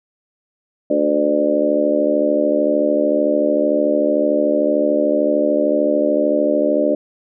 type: harmonic tone with a mistuned harmonic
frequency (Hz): 73.42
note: D2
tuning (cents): 0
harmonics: 3 / 4 / 5 / 6 / 7 / 8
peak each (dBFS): -26 / -19 / -23 / -26 / -21 / -17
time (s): 0.9-6.95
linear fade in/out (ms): 5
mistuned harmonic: 8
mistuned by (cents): +25
effects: none